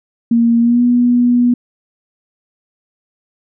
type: tone with pitch glide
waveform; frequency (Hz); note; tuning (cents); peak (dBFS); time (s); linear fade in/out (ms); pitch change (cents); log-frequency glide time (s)
sine; 233.1 to 243.3; A#3 to B3; 0 to -26; -8; 0.31-1.54; 5; +74; 0.6-0.82
effects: none